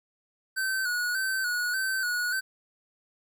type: tone with vibrato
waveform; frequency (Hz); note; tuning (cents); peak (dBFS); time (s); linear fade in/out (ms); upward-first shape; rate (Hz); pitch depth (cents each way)
square; 1500; F#6; +23; -27; 0.56-2.41; 20; square; 1.7; 49
effects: 11-bit